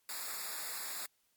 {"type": "noise with comb filter", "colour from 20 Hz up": "white", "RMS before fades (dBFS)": -41, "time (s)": [0.09, 1.06], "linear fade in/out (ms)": 2, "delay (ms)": 0.33, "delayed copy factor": -1, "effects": ["white hiss -75 dBFS RMS until 1.36 s", "MP3 96 kbps"]}